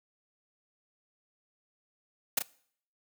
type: noise with echo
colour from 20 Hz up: white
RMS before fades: -26 dBFS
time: 2.37-2.39 s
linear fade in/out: 5 ms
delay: 34 ms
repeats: 1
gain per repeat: -7 dB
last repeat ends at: 2.424 s
effects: noise-tail reverb RT60 0.6 s tail -22 dB re dry + high-pass 200 Hz 12 dB/octave